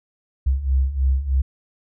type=beating tone pair; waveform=sine; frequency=64.5 / 67.7 Hz; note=C2 / C#2; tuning=-24 / -40 cents; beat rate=3.2 Hz; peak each=-22 / -18 dBFS; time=0.46-1.42 s; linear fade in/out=10 ms; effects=none